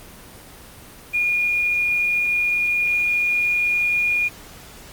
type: tone with quantisation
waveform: sine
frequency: 2432 Hz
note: D#7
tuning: 40 cents flat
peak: -17 dBFS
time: 1.13-4.29 s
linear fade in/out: 20 ms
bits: 7
effects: pink hiss -42 dBFS RMS until 4.92 s + Opus 24 kbps